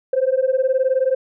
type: beating tone pair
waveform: sine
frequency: 513 / 532 Hz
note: C5 / C5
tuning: -34 / +29 cents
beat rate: 19 Hz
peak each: -17 dBFS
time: 0.13-1.15 s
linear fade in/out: 5 ms
effects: tanh soft clip ceiling -10 dBFS